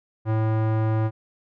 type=tone with low-pass filter; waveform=square; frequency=110 Hz; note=A2; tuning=in tune; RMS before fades=-22 dBFS; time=0.25-1.11 s; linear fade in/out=50 ms; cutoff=1200 Hz; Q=0.89; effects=none